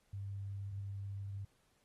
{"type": "tone", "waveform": "sine", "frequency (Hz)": 99.1, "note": "G2", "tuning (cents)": 19, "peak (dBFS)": -40, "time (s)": [0.13, 1.45], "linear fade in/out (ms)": 5, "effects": ["pink hiss -75 dBFS RMS until 1.84 s", "AAC 32 kbps"]}